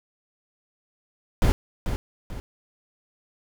brown noise with echo, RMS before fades -18 dBFS, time 1.42-1.52 s, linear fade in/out 0 ms, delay 440 ms, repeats 2, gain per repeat -8 dB, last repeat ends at 2.4 s, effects none

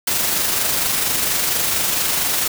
white noise with amplitude modulation, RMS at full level -18 dBFS, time 0.07-2.48 s, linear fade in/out 5 ms, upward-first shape sine, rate 24.3 Hz, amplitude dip 30%, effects none

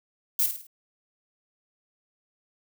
violet noise with echo, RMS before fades -23 dBFS, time 0.39-0.46 s, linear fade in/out 2 ms, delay 52 ms, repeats 4, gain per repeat -7 dB, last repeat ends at 0.668 s, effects none

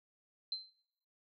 sine tone with exponential decay, 4100 Hz, C8, 36 cents flat, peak -32 dBFS, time 0.52-0.7 s, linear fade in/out 2 ms, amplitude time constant 39 ms, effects noise-tail reverb RT60 0.7 s tail -19 dB re dry

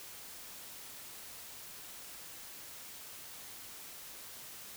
silence, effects white hiss -49 dBFS RMS until 4.76 s

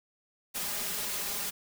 white noise with comb filter, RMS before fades -34 dBFS, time 0.54-1.51 s, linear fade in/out 20 ms, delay 4.9 ms, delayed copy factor +0.7, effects none

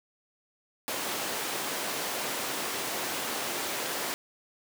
pink high-pass noise, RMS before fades -33 dBFS, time 0.88-4.14 s, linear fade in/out 0 ms, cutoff 340 Hz, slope 12 dB/octave, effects none

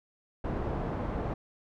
pink low-pass noise, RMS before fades -33 dBFS, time 0.44-1.34 s, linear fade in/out 5 ms, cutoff 880 Hz, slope 12 dB/octave, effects none

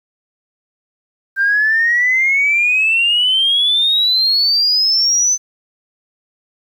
sine exponential sweep, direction up, 1568 to 6160 Hz, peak -10 dBFS, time 1.36-5.38 s, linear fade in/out 50 ms, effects tanh soft clip ceiling -6 dBFS + 8-bit

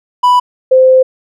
triangle / sine tone pair in turn, 989 / 518.5 Hz, B5 / C5, +2 / -16 cents, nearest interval major seventh, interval 1118 cents, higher first, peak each -3 dBFS, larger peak neither, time 0.23-0.4 / 0.71-1.03 s, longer second, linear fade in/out 10 ms, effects none

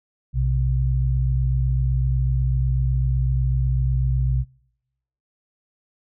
sine tone pair together, 60.79 / 128.8 Hz, B1 / C3, -27 / -27 cents, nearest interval octave + minor second, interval 1300 cents, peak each -20 / -21 dBFS, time 0.33-4.45 s, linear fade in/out 50 ms, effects noise-tail reverb RT60 0.9 s tail -26 dB re dry

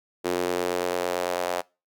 sawtooth tone with high-pass filter sweep, 89 Hz, F2, 33 cents sharp, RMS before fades -27 dBFS, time 0.24-1.62 s, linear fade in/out 20 ms, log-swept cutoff 370 to 610 Hz, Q 2.5, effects noise-tail reverb RT60 0.3 s tail -25 dB re dry

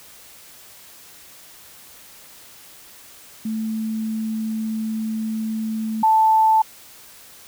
sine tone pair in turn, 220 / 880 Hz, A3 / A5, 0 / 0 cents, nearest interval 2 octaves, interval 2400 cents, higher second, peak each -22 / -12 dBFS, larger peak second, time 3.45-6.03 / 6.03-6.62 s, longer first, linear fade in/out 5 ms, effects white hiss -45 dBFS RMS until 7.47 s

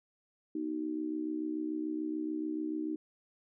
sine tone with amplitude modulation, 310 Hz, D#4, 6 cents flat, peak -29 dBFS, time 0.55-2.96 s, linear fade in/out 5 ms, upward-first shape sine, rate 66.9 Hz, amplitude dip 80%, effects none

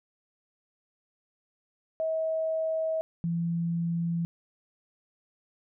sine tone pair in turn, 641 / 168.95 Hz, E5 / E3, -49 / +43 cents, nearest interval octave + major seventh, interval 2308 cents, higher first, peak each -26 dBFS, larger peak neither, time 2-3.01 / 3.24-4.25 s, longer neither, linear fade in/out 0 ms, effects none

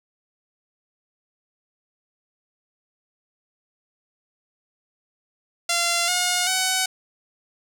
5% pulse tone with pitch steps, 688 / 718.5 / 750.3 Hz, F5 / F5 / F#5, -26 / +49 / +24 cents, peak -8 dBFS, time 5.69-6.86 s, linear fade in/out 5 ms, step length 390 ms, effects none

